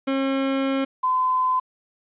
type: tone pair in turn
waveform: 30% pulse / sine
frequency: 270 / 1021.2 Hz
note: C#4 / C6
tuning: -45 / -42 cents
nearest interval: octave + major seventh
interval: 2303 cents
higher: second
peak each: -18 dBFS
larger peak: neither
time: 0.07-0.85 / 1.03-1.6 s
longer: first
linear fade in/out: 10 ms
effects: resampled to 8000 Hz + 9-bit